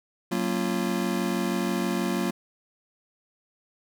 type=chord; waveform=square; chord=Gb major seventh; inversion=none; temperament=just; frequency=185 / 231.2 / 277.5 / 346.9 Hz; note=Gb3 / Bb3 / Db4 / F4; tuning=0 / -14 / +2 / -12 cents; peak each=-30 / -30 / -35 / -31 dBFS; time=0.31-2.31 s; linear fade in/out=10 ms; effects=none